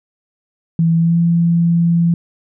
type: tone with pitch glide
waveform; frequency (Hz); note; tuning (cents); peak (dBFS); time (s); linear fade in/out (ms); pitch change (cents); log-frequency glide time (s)
sine; 165.3 to 169.36; E3 to E3; +5 to +47; -10; 0.79-2.14; 2; +42; 0.96-1.18
effects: none